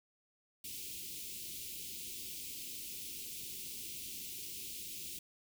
white band-stop noise, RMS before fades -45 dBFS, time 0.64-5.19 s, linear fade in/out 5 ms, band 420 to 2400 Hz, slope 48 dB/octave, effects none

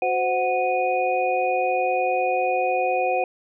sine tone cluster, 367.9 / 518 / 737 / 2474 Hz, F#4 / C5 / F#5 / D#7, -10 / -17 / -7 / -10 cents, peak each -29 / -24 / -22 / -29 dBFS, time 0.02-3.24 s, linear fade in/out 2 ms, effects none

